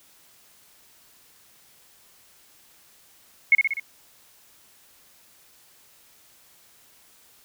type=tone with echo; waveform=sine; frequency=2180 Hz; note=C#7; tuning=29 cents flat; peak=-11 dBFS; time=3.52-3.55 s; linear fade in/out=2 ms; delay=62 ms; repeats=4; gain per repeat=-4 dB; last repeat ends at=3.798 s; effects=white hiss -56 dBFS RMS until 7.44 s